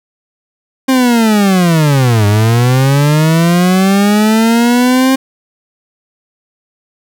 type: linear two-way sweep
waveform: 40% pulse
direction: down then up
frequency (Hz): 266.8 to 101.1 to 266.8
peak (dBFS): -6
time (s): 0.88-5.16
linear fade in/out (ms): 10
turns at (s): 2.26
effects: none